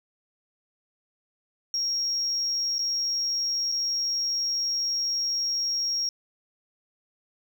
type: tone with dropouts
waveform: sine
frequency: 5588 Hz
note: F8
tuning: in tune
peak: -23 dBFS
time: 1.74-6.09 s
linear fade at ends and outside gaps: 1 ms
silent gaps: 2.783-2.791 / 3.718-3.722 s
effects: tanh soft clip ceiling -21 dBFS + 10-bit